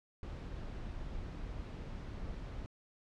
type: noise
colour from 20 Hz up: brown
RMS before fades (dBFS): -43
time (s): 0.23-2.66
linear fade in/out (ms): 0
effects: low-pass 5000 Hz 12 dB/octave